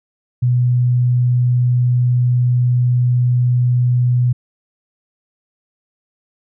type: tone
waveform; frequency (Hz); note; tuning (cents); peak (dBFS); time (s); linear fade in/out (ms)
sine; 123.47; B2; 0; -11; 0.42-4.33; 10
effects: none